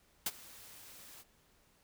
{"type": "noise with ADSR envelope", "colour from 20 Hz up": "white", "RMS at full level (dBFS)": -32, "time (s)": [0.26, 1.24], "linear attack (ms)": 4, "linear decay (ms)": 39, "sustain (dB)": -22, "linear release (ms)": 36, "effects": ["pink hiss -69 dBFS RMS until 1.83 s"]}